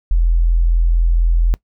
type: tone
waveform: sine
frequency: 42.1 Hz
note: E1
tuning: 37 cents sharp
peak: -10 dBFS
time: 0.11-1.54 s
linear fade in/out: 0 ms
effects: noise-tail reverb RT60 0.1 s tail -22 dB re dry